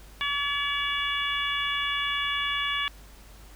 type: harmonic tone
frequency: 570 Hz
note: C#5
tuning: 48 cents sharp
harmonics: 2 / 3 / 4 / 5 / 6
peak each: -32 / -32 / -32 / -32 / -32 dBFS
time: 0.21-2.88 s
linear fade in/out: 0 ms
effects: added 50 Hz sine -47 dBFS peak until 3.55 s + pink hiss -53 dBFS RMS until 3.55 s